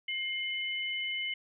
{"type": "tone pair together", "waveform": "sine", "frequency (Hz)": [2122, 2994], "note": ["C7", "F#7"], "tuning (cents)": [24, 20], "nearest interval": "tritone", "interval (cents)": 596, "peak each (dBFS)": [-34, -35], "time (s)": [0.08, 1.34], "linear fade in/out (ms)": 5, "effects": []}